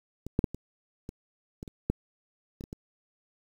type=clicks; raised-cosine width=3 ms; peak=-24 / -10 / -11 / -24 / -25 / -25 / -30 / -12 / -27 / -27 / -25 dBFS; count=11; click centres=0.266 / 0.391 / 0.442 / 0.546 / 1.091 / 1.629 / 1.678 / 1.9 / 2.609 / 2.639 / 2.729 s; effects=8-bit